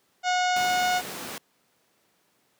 harmonic tone, 727 Hz, F#5, 31 cents flat, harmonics 1 / 2 / 3 / 4 / 5 / 6 / 7 / 8 / 9 / 10, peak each -23 / -29 / -33 / -35 / -37 / -39 / -40 / -41 / -42 / -43 dBFS, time 0.23-1.02 s, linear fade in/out 50 ms
pink noise, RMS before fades -35 dBFS, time 0.56-1.38 s, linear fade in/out 2 ms
effects pink hiss -67 dBFS RMS until 2.59 s + high-pass 200 Hz 12 dB/octave

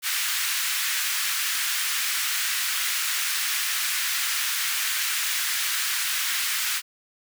pink high-pass noise, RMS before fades -26 dBFS, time 0.02-6.82 s, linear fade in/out 50 ms, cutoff 1500 Hz, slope 24 dB/octave, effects none

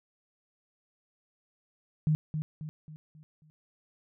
sine tone with echo, 154.2 Hz, D#3, 15 cents flat, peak -22 dBFS, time 2.07-2.15 s, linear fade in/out 0 ms, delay 270 ms, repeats 5, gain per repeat -7 dB, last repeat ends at 3.5 s, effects none

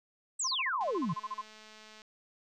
sine exponential sweep, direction down, 8372 to 144.2 Hz, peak -30 dBFS, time 0.39-1.14 s, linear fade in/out 10 ms
sine tone bursts, 1046.5 Hz, C6, in tune, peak -33 dBFS, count 14, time 0.44-1.416 s, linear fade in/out 10 ms, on 40 ms, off 32 ms
click train, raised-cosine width 0.2 ms, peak -36 dBFS, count 262, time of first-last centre 0.81-2.018 s, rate 216 Hz
effects none

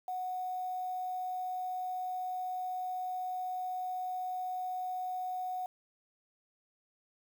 sine tone with quantisation, 736 Hz, F#5, 9 cents flat, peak -34 dBFS, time 0.08-5.66 s, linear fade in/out 2 ms, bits 9, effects none

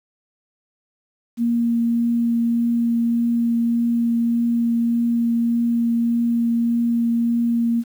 sine tone with vibrato, 234.1 Hz, A#3, 8 cents sharp, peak -16 dBFS, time 1.37-7.84 s, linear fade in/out 50 ms, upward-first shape triangle, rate 1.7 Hz, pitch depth 10 cents each way, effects 8-bit

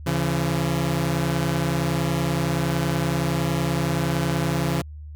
sawtooth tone pair together, 138.42 / 169.1 Hz, C#3 / E3, -2 / +44 cents, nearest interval minor third, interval 346 cents, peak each -20 dBFS, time 0.06-4.82 s, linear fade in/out 10 ms, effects added 75 Hz sine -35 dBFS peak until 5.15 s

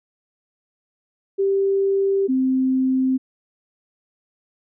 sine tone pair in turn, 392 / 260.8 Hz, G4 / C4, 0 / -5 cents, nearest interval perfect fifth, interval 705 cents, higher first, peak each -16 dBFS, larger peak neither, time 1.38-2.28 / 2.28-3.18 s, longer neither, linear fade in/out 20 ms, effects none

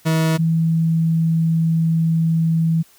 40% pulse / sine tone pair in turn, 160.5 / 163.31 Hz, E3 / E3, -46 / -16 cents, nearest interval unison, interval 30 cents, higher second, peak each -14 dBFS, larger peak neither, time 0.05-0.38 / 0.38-2.83 s, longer second, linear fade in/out 20 ms, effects white hiss -52 dBFS RMS until 2.98 s

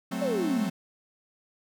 45% pulse chord, F# diminished, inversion none, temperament equal, 185 / 220 / 261.6 Hz, F#3 / A3 / C4, 0 / 0 / 0 cents, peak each -34 dBFS, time 0.11-0.7 s, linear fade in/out 10 ms
sine exponential sweep, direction down, 606 to 171.4 Hz, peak -26 dBFS, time 0.21-0.7 s, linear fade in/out 10 ms
effects none

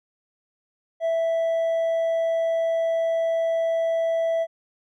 sine tone with hard clipping, 659.3 Hz, E5, in tune, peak -21 dBFS, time 1-4.47 s, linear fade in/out 50 ms, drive 2 dB, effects none

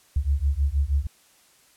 sine beating tone pair, 67.4 / 73.7 Hz, C#2 / D2, -48 / +7 cents, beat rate 6.3 Hz, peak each -23 dBFS, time 0.16-1.07 s, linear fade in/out 5 ms, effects white hiss -58 dBFS RMS until 1.76 s + low-pass 12000 Hz 12 dB/octave

